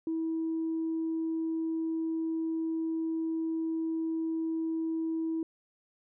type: tone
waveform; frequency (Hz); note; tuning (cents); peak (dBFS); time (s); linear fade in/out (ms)
sine; 324.3; E4; -28; -28; 0.07-5.43; 2
effects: tanh soft clip ceiling -25 dBFS